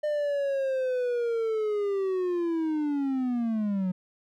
triangle linear sweep, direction down, 604 to 180 Hz, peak -23 dBFS, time 0.03-3.92 s, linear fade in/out 10 ms, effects none

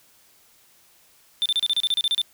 triangle tone bursts, 3561 Hz, A7, 20 cents sharp, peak -17 dBFS, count 12, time 1.42-2.216 s, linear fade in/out 0 ms, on 37 ms, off 32 ms, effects white hiss -57 dBFS RMS until 2.33 s

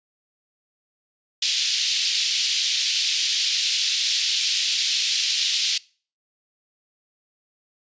white band-pass noise, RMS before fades -23 dBFS, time 1.42-5.78 s, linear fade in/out 5 ms, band 2900 to 5200 Hz, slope 24 dB/octave, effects noise-tail reverb RT60 0.4 s tail -23 dB re dry + resampled to 16000 Hz

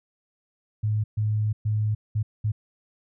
sine tone bursts at uneven times, 107 Hz, A2, 48 cents flat, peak -21 dBFS, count 5, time 0.83-1.04 / 1.17-1.53 / 1.65-1.95 / 2.15-2.23 / 2.44-2.52 s, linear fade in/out 10 ms, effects none

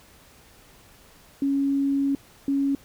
sine tone pair in turn, 277.2 / 277.2 Hz, C#4 / C#4, 0 / 0 cents, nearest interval unison, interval 0 cents, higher neither, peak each -20 dBFS, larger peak neither, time 1.42-2.15 / 2.48-2.75 s, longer first, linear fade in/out 2 ms, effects pink hiss -53 dBFS RMS until 2.84 s

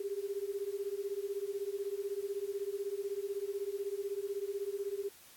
sine beating tone pair, 392 / 408 Hz, G4 / G#4, 0 / -31 cents, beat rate 16 Hz, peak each -38 / -38 dBFS, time 0-5.09 s, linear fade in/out 5 ms, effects white hiss -58 dBFS RMS until 5.36 s + AAC 64 kbps

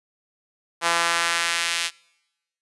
sawtooth tone with high-pass filter sweep, 169.4 Hz, E3, 48 cents sharp, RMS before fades -23 dBFS, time 0.81-1.91 s, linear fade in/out 50 ms, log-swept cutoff 970 to 2700 Hz, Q 1.1, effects noise-tail reverb RT60 1.0 s tail -26 dB re dry + resampled to 24000 Hz

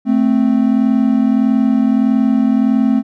triangle tone pair together, 220 / 261.6 Hz, A3 / C4, 0 / 0 cents, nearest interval minor third, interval 300 cents, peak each -11 dBFS, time 0.05-3.03 s, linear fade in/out 50 ms, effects none

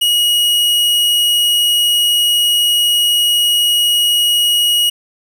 45% pulse tone, 2898 Hz, F#7, 37 cents flat, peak -10 dBFS, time 0.01-4.9 s, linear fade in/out 10 ms, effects none

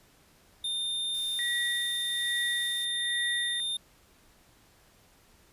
square tone, 3621 Hz, A7, 49 cents sharp, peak -30 dBFS, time 0.64-3.77 s, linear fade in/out 5 ms
blue noise, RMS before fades -46 dBFS, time 1.14-2.85 s, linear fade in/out 5 ms
sine tone with tremolo, 1922 Hz, B6, 48 cents flat, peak -29 dBFS, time 1.39-3.6 s, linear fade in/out 0 ms, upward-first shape sine, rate 1.2 Hz, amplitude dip 65%
effects pink hiss -61 dBFS RMS until 5.52 s + resampled to 32000 Hz

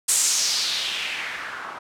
blue noise with low-pass filter sweep, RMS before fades -25 dBFS, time 0.08-1.79 s, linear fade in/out 10 ms, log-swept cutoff 8800 to 1100 Hz, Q 2.6, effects none

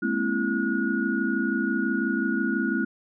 sine tone cluster, 208.8 / 234.7 / 267.3 / 332.8 / 1449 Hz, G#3 / A#3 / C4 / E4 / F#6, +10 / +12 / +37 / +17 / -37 cents, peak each -29 dBFS, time 0.02-2.85 s, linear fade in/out 10 ms, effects none

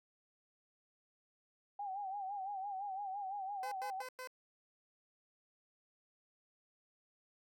sine tone with vibrato, 788 Hz, G5, 9 cents sharp, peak -39 dBFS, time 1.79-4.02 s, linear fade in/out 5 ms, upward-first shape sine, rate 5.9 Hz, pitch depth 85 cents each way
15% pulse tone bursts, 510 Hz, C5, 44 cents flat, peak -38 dBFS, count 4, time 3.63-4.274 s, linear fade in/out 2 ms, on 86 ms, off 100 ms
effects none

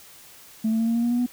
sine tone with pitch steps, 220.1 / 223.6 / 227.1 / 230.6 / 234.3 / 238 / 241.7 / 245.5 Hz, A3 / A3 / A#3 / A#3 / A#3 / A#3 / B3 / B3, +1 / +28 / -45 / -19 / +9 / +36 / -37 / -10 cents, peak -18 dBFS, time 0.64-1.264 s, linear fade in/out 10 ms, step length 78 ms, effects tanh soft clip ceiling -17 dBFS + white hiss -48 dBFS RMS until 1.32 s

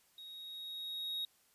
triangle tone with level ramp, 3770 Hz, A#7, 19 cents sharp, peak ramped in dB -47 to -34 dBFS, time 0.18-1.25 s, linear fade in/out 2 ms, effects white hiss -70 dBFS RMS until 1.54 s + resampled to 32000 Hz

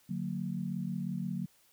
sine chord, D augmented, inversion none, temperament just, 146.83 / 183.54 / 229.4 Hz, D3 / F#3 / A#3, 0 / -14 / -28 cents, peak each -39 / -35 / -39 dBFS, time 0.09-1.46 s, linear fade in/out 10 ms, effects white hiss -66 dBFS RMS until 1.72 s

